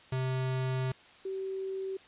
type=tone pair in turn; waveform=square / sine; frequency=130 / 383.6 Hz; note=C3 / G4; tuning=-11 / -37 cents; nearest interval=octave + perfect fifth; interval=1874 cents; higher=second; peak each=-30 / -33 dBFS; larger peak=first; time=0.12-0.92 / 1.25-1.97 s; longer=first; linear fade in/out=5 ms; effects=white hiss -56 dBFS RMS until 2.07 s + resampled to 8000 Hz